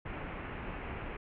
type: low-pass noise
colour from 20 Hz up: pink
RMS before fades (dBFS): -41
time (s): 0.05-1.17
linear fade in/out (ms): 10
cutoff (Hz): 2700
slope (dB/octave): 48
effects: none